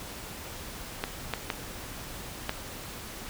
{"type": "clicks", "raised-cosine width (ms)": 0.3, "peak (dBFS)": -12, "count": 4, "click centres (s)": [1.039, 1.337, 1.502, 2.494], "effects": ["pink hiss -41 dBFS RMS until 3.29 s"]}